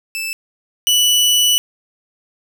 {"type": "tone pair in turn", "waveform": "sawtooth", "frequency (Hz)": [2637, 2960], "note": ["E7", "F#7"], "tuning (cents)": [0, 0], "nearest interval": "major second", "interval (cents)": 200, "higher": "second", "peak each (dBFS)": [-18, -8], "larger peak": "second", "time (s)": [[0.15, 0.33], [0.87, 1.58]], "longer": "second", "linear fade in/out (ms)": 0, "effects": ["8-bit"]}